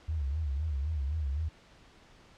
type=tone with vibrato; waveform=sine; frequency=73.42 Hz; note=D2; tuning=in tune; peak=-29 dBFS; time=0.08-1.49 s; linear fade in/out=10 ms; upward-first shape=sine; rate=3.9 Hz; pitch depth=160 cents each way; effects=pink hiss -58 dBFS RMS until 2.37 s + low-pass 5000 Hz 12 dB/octave